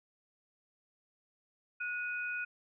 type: tone pair together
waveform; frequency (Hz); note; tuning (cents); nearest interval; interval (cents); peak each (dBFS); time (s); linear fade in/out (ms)
sine; 1455 / 2495; F#6 / D#7; -29 / +4; major sixth; 933; -36 / -39; 1.8-2.45; 10
effects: none